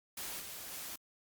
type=noise with level steps; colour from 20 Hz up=white; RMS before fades=-42 / -46 / -44 dBFS; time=0.17-0.96 s; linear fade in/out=5 ms; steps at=0.4 / 0.72 s; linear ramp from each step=2 ms; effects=Opus 48 kbps